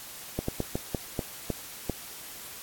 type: slowing click train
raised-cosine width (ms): 2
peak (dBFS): -14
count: 8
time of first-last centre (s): 0.39-1.897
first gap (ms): 94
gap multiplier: 1.27
effects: white hiss -43 dBFS RMS until 2.62 s + AAC 64 kbps